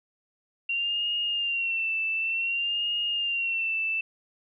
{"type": "tone with vibrato", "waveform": "sine", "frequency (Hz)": 2748, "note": "F7", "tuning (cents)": -29, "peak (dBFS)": -25, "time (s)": [0.69, 4.01], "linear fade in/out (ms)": 5, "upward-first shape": "sine", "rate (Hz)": 0.55, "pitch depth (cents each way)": 64, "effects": []}